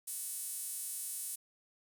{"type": "tone with high-pass filter", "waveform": "sawtooth", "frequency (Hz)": 370, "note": "F#4", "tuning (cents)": 0, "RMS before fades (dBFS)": -41, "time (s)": [0.07, 1.36], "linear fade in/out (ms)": 10, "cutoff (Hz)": 9600, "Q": 2.2, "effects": []}